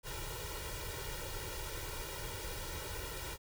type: noise with comb filter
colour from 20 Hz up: pink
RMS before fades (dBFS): -42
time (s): 0.03-3.38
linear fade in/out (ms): 50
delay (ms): 2.1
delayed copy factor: +1
effects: none